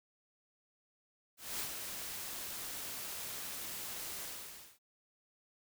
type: noise with ADSR envelope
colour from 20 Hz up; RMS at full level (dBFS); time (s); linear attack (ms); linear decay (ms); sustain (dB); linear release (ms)
white; -38; 1.37-4.79; 230; 80; -5; 590
effects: none